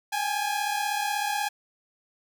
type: tone pair together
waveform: sawtooth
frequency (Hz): 806.7 / 843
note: G5 / G#5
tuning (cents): +49 / +26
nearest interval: minor second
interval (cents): 77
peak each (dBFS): -25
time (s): 0.12-1.49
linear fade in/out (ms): 10
effects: none